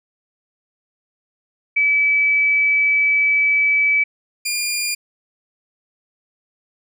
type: tone pair in turn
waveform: sine / 15% pulse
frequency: 2297 / 2409 Hz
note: D7 / D7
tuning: -39 / +43 cents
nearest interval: minor second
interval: 82 cents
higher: second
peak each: -13 / -13 dBFS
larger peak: neither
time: 1.76-4.04 / 4.45-4.95 s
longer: first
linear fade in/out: 10 ms
effects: none